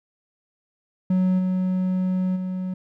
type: tone with level steps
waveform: triangle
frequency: 185 Hz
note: F#3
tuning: in tune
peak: -15 / -18 / -23 dBFS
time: 1.1-2.74 s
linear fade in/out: 5 ms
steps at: 1.38 / 2.35 s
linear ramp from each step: 20 ms
effects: none